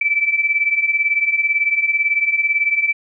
sine beating tone pair, 2305 / 2323 Hz, D7 / D7, -33 / -20 cents, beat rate 18 Hz, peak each -20 / -16 dBFS, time 0.01-2.93 s, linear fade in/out 5 ms, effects none

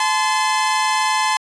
sawtooth tone pair together, 863 / 1031 Hz, A5 / C6, -34 / -26 cents, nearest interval minor third, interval 308 cents, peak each -15 dBFS, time 0-1.37 s, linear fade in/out 2 ms, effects resampled to 22050 Hz

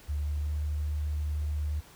sine tone with pitch glide, 73.42 to 74.88 Hz, D2 to D2, 0 to +34 cents, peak -28 dBFS, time 0.08-1.81 s, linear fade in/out 20 ms, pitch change +34 cents, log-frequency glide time 0.18-0.54 s, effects pink hiss -54 dBFS RMS until 1.95 s

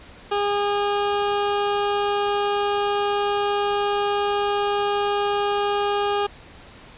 20% pulse tone, 407.9 Hz, G#4, 31 cents flat, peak -15 dBFS, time 0.31-6.27 s, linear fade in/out 10 ms, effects pink hiss -45 dBFS RMS until 6.97 s + resampled to 8000 Hz

